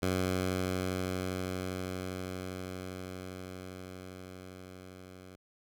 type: tone with level ramp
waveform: 10% pulse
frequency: 92.5 Hz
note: F#2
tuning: in tune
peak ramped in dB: -20 to -41 dBFS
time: 0.02-5.36 s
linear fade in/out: 10 ms
effects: none